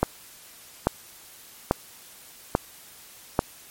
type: click train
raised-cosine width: 1 ms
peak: -4 dBFS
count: 5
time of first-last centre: 0.03-3.391 s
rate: 1.19 Hz
effects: white hiss -48 dBFS RMS until 3.7 s + MP3 64 kbps